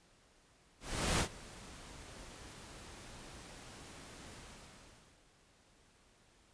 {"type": "noise with ADSR envelope", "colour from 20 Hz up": "pink", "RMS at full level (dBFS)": -31, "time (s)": [0.8, 5.25], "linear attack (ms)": 390, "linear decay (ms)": 90, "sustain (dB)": -21, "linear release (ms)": 900, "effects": ["pink hiss -67 dBFS RMS until 6.53 s", "resampled to 22050 Hz"]}